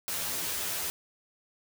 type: noise with comb filter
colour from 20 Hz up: white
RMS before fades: -33 dBFS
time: 0.08-0.9 s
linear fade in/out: 0 ms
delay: 12 ms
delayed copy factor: +0.8
effects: none